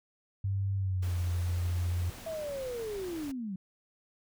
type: tone with pitch glide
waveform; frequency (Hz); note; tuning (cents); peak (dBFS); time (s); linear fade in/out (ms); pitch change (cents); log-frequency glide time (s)
sine; 98 to 87.81; G2 to F2; 0 to +10; -28; 0.44-2.1; 5; -190; 0.76-1.18
type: noise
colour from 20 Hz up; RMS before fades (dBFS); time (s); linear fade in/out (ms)
pink; -47; 1.02-3.32; 10
type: linear sweep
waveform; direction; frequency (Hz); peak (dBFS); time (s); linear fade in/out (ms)
sine; down; 661 to 179.3; -34; 2.26-3.56; 5
effects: none